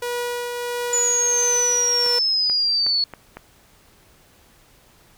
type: tone with tremolo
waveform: sawtooth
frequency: 484 Hz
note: B4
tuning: 35 cents flat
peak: -19 dBFS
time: 0.02-2.19 s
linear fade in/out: 5 ms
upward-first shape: triangle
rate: 1.5 Hz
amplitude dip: 35%
type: exponential sweep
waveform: sine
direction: down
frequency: 6990 to 4377 Hz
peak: -17 dBFS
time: 0.93-3.04 s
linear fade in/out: 2 ms
type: clicks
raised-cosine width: 0.5 ms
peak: -19 dBFS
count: 5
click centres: 2.063 / 2.498 / 2.865 / 3.137 / 3.37 s
effects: pink hiss -54 dBFS RMS until 5.17 s